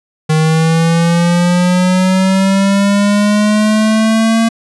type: linear sweep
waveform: square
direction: up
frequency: 155.56 to 228.1 Hz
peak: -9 dBFS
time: 0.29-4.49 s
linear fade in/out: 10 ms
effects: resampled to 24000 Hz